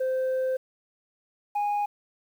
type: tone pair in turn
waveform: sine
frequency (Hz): 519 / 823.9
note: C5 / G#5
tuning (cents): -14 / -14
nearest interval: minor sixth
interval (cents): 800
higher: second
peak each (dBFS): -21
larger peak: neither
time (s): 0-0.57 / 1.55-1.86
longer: first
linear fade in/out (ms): 10
effects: tanh soft clip ceiling -23 dBFS + 9-bit